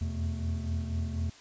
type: tone cluster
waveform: triangle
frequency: 82.4 / 86.5 / 124.7 / 221.2 Hz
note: E2 / F2 / B2 / A3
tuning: 0 / -16 / +17 / +9 cents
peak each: -29 / -36 / -38 / -37 dBFS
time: 0.01-1.3 s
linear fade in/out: 5 ms
effects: white hiss -53 dBFS RMS until 1.4 s + resampled to 16000 Hz